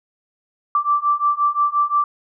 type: beating tone pair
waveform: sine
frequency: 1167 / 1172.7 Hz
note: D6 / D6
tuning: -11 / -3 cents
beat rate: 5.7 Hz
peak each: -19 / -18 dBFS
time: 0.75-2.04 s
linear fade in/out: 2 ms
effects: none